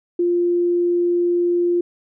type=tone; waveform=sine; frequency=349.2 Hz; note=F4; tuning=in tune; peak=-15 dBFS; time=0.19-1.81 s; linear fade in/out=5 ms; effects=none